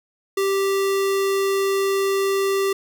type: tone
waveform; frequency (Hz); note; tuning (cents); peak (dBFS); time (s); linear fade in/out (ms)
square; 391.4; G4; -3; -19; 0.37-2.73; 5
effects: none